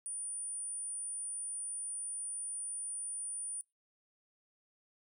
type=tone; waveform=sine; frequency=9397 Hz; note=D9; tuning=in tune; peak=-38 dBFS; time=0.06-3.61 s; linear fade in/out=0 ms; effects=noise-tail reverb RT60 0.2 s tail -22 dB re dry